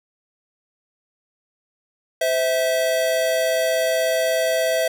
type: tone pair together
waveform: square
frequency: 516 / 652.6 Hz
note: C5 / E5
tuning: -24 / -18 cents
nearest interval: major third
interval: 406 cents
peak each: -24 / -20 dBFS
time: 2.21-4.88 s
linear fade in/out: 5 ms
effects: none